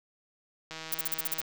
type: click train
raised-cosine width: 0.2 ms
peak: -23 dBFS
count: 114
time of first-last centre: 0.71-1.416 s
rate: 160 Hz
type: noise bursts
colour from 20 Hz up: violet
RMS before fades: -29 dBFS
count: 8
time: 0.92-1.407 s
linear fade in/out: 5 ms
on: 25 ms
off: 41 ms
effects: none